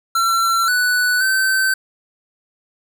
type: tone with pitch steps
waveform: square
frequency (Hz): 1353 / 1485 / 1540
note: E6 / F#6 / G6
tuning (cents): +45 / +6 / -31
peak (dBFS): -15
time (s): 0.15-1.74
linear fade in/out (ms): 5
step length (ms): 530
effects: none